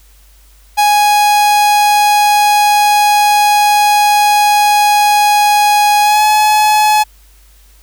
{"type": "tone with pitch glide", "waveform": "45% pulse", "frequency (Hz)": [830.6, 849.5], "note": ["G#5", "G#5"], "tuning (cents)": [0, 39], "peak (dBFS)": -7, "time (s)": [0.77, 7.04], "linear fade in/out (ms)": 20, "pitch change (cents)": 39, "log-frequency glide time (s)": [6.02, 6.24], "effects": ["added 50 Hz sine -42 dBFS peak until 7.82 s", "white hiss -49 dBFS RMS until 7.82 s"]}